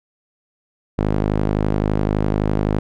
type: tone with band-pass filter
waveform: sawtooth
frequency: 51.8 Hz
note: G#1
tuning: 4 cents flat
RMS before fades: -19 dBFS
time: 0.98-2.79 s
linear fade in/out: 5 ms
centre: 300 Hz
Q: 0.57
effects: none